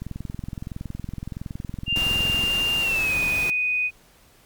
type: click train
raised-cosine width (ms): 5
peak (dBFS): -19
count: 53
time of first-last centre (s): 0.02-2.439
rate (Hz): 21.5
type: tone with pitch glide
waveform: sine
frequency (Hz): 2794 to 2489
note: F7 to D#7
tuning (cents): 0 to 0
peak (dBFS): -20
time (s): 1.86-3.91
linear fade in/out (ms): 50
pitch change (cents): -200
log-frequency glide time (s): 2.81-3.15
type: noise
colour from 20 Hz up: pink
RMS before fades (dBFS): -32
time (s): 1.96-3.5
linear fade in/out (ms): 0
effects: pink hiss -55 dBFS RMS until 4.45 s + MP3 96 kbps